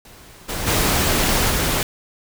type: noise with level steps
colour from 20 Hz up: pink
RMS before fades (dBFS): -44 / -26 / -18 / -20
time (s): 0.05-1.83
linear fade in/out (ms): 2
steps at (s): 0.48 / 0.66 / 1.49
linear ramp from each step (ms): 20
effects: none